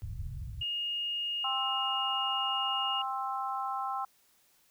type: low-pass noise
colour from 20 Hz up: white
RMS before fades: -39 dBFS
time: 0.02-0.63 s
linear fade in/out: 0 ms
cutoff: 130 Hz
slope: 48 dB/octave
type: tone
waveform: sine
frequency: 2850 Hz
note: F7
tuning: 34 cents sharp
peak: -31 dBFS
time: 0.61-3.02 s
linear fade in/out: 5 ms
type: harmonic tone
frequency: 263.8 Hz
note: C4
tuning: 14 cents sharp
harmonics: 3 / 4 / 5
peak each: -35 / -36 / -37 dBFS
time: 1.44-4.05 s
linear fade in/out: 5 ms
effects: white hiss -67 dBFS RMS until 4.7 s